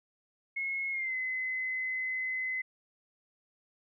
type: tone with pitch glide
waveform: sine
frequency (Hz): 2171 to 2037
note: C#7 to C7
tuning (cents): -37 to -47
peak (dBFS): -31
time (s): 0.56-2.62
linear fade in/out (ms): 10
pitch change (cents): -110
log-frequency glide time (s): 0.91-1.15
effects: none